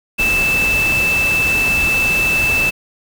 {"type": "tone in noise", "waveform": "sine", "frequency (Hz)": 2637, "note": "E7", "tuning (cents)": 0, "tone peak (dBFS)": -13, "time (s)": [0.18, 2.71], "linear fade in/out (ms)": 20, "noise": "pink", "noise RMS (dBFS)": -23, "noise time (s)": [0.18, 2.71], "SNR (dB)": 7, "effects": []}